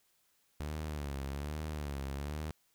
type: tone with vibrato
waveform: sawtooth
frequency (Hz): 72.7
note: D2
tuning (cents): -17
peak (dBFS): -33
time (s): 0.6-2.51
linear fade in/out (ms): 0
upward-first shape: sine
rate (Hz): 1.2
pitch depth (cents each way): 110
effects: white hiss -73 dBFS RMS until 2.74 s